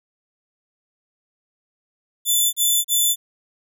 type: tone bursts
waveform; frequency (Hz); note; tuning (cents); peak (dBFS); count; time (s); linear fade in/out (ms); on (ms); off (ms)
10% pulse; 3506; A7; -7; -8; 3; 2.25-3.16; 50; 280; 35
effects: none